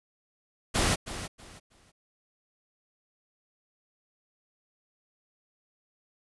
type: noise with echo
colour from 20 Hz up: pink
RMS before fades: -25 dBFS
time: 0.74-0.96 s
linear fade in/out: 20 ms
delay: 320 ms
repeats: 3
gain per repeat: -12 dB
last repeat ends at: 1.92 s
effects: resampled to 24000 Hz